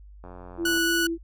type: click train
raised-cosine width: 1 ms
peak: -29 dBFS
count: 49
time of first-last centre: 0.24-0.776 s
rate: 89.5 Hz
type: tone with vibrato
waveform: sine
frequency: 335.1 Hz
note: E4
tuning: 29 cents sharp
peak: -25 dBFS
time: 0.57-1.18 s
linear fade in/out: 50 ms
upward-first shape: square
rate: 3.3 Hz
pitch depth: 10 cents each way
type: tone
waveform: sawtooth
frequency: 1474 Hz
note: F#6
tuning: 7 cents flat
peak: -19 dBFS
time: 0.65-1.07 s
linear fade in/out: 5 ms
effects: added 50 Hz sine -44 dBFS peak until 1.23 s